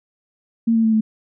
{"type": "tone with pitch steps", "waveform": "sine", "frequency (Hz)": [228.8, 225.3, 221.8, 218.3], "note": ["A#3", "A3", "A3", "A3"], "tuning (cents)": [-32, 41, 14, -13], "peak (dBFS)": -13, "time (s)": [0.67, 1.01], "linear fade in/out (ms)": 10, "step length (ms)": 85, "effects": []}